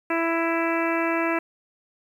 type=harmonic tone; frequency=331.7 Hz; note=E4; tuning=11 cents sharp; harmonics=1 / 2 / 3 / 4 / 5 / 6 / 7 / 8; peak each=-25 / -28 / -30 / -31 / -32 / -33 / -33 / -34 dBFS; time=0.1-1.39 s; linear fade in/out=5 ms; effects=9-bit